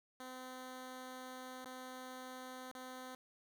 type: tone with dropouts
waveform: 10% pulse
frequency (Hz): 256.3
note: C4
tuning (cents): -36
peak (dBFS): -39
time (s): 0.2-3.15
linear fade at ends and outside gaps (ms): 1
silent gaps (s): 1.645-1.657 / 2.714-2.751
effects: none